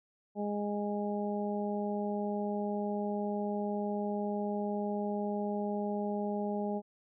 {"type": "harmonic tone", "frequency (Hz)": 206, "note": "G#3", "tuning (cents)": -14, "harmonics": [1, 2, 3, 4], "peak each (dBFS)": [-34, -37, -39, -40], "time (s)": [0.35, 6.82], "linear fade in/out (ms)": 50, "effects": []}